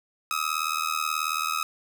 sawtooth tone with amplitude modulation, 1272 Hz, D#6, 38 cents sharp, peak -18 dBFS, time 0.31-1.63 s, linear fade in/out 0 ms, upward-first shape sine, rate 78.5 Hz, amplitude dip 90%, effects none

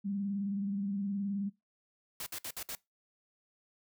sine tone with vibrato, 199.2 Hz, G3, 28 cents sharp, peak -32 dBFS, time 0.04-1.5 s, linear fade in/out 20 ms, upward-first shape square, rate 19 Hz, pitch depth 43 cents each way
white noise bursts, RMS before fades -40 dBFS, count 5, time 2.2-2.751 s, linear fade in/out 2 ms, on 63 ms, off 59 ms
effects noise-tail reverb RT60 0.2 s tail -22 dB re dry

